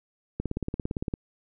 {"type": "click train", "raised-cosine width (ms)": 3, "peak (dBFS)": -16, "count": 14, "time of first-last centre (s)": [0.4, 1.139], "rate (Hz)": 17.6, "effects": []}